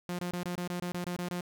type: tone bursts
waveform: sawtooth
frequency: 177.1 Hz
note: F3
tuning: 24 cents sharp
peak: -29 dBFS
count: 11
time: 0.09-1.408 s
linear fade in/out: 0 ms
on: 98 ms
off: 24 ms
effects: none